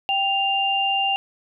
sine tone pair together, 784 / 2794 Hz, G5 / F7, 0 / 0 cents, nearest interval octave + minor seventh, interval 2200 cents, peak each -22 / -21 dBFS, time 0.09-1.16 s, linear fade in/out 0 ms, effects none

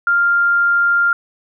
sine tone, 1396.9 Hz, F6, in tune, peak -11 dBFS, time 0.07-1.13 s, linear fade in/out 2 ms, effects none

